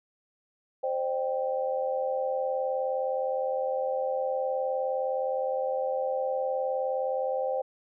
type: chord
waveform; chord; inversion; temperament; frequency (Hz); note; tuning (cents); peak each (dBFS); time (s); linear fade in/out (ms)
sine; C suspended second; none; equal with one note detuned; 523.3 / 602.8 / 784; C5 / D5 / G5; 0 / +45 / 0; -28 / -34 / -33; 0.83-7.62; 10
effects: none